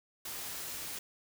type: noise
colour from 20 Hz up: white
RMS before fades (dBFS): -41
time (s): 0.25-0.99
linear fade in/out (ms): 5
effects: none